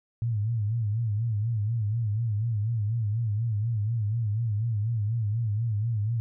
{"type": "tone with vibrato", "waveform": "sine", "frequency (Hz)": 110, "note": "A2", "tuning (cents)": 0, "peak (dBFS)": -24, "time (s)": [0.22, 6.2], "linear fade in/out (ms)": 0, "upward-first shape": "sine", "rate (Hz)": 4.1, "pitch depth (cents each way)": 130, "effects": []}